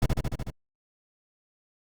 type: noise with echo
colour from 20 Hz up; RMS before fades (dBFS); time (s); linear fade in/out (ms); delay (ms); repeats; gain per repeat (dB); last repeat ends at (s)
brown; -21; 0.02-0.06; 5; 74; 6; -2; 0.504
effects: Opus 48 kbps